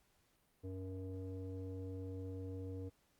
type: tone with low-pass filter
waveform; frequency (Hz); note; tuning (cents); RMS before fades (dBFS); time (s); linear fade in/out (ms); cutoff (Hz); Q
square; 94; F#2; +28; -45; 0.63-2.9; 20; 410; 6.2
effects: pink hiss -75 dBFS RMS until 3.19 s + Opus 48 kbps